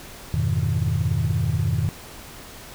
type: chord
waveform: sine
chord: F half-diminished seventh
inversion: none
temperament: equal with one note detuned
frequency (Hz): 87.31 / 103.83 / 124.55 / 155.56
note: F2 / Ab2 / Cb3 / Eb3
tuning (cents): 0 / 0 / +15 / 0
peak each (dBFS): -24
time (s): 0.34-1.89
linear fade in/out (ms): 0
effects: tanh soft clip ceiling -13 dBFS + pink hiss -41 dBFS RMS until 2.74 s